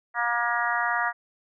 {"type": "harmonic tone", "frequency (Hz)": 237.5, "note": "A#3", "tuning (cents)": 33, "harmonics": [3, 4, 5, 6, 7, 8], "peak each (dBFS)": [-30, -30, -30, -30, -30, -30], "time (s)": [0.14, 1.13], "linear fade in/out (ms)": 50, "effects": []}